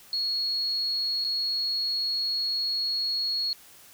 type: tone with dropouts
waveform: sine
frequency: 4326 Hz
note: C#8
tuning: 43 cents flat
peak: -25 dBFS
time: 0.13-3.53 s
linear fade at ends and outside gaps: 1 ms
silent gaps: 1.242-1.247 s
effects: white hiss -52 dBFS RMS until 3.93 s